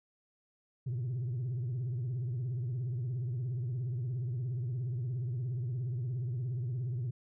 sine tone with vibrato, 123.47 Hz, B2, in tune, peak -30 dBFS, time 0.86-7.11 s, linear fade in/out 10 ms, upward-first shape triangle, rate 17 Hz, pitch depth 200 cents each way, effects tanh soft clip ceiling -31 dBFS

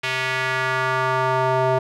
square tone with band-pass filter sweep, 130 Hz, C3, 11 cents flat, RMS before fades -21 dBFS, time 0.03-1.79 s, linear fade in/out 10 ms, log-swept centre 2500 to 690 Hz, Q 1.7, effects none

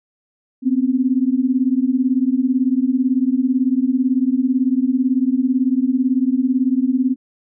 sine beating tone pair, 249.3 / 267.3 Hz, B3 / C4, +16 / +37 cents, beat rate 18 Hz, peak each -17 dBFS, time 0.62-7.16 s, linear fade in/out 50 ms, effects none

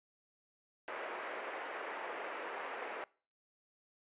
pink band-pass noise, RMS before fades -43 dBFS, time 0.88-3.04 s, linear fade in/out 0 ms, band 410 to 2300 Hz, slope 24 dB/octave, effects noise-tail reverb RT60 0.4 s tail -23 dB re dry + resampled to 8000 Hz

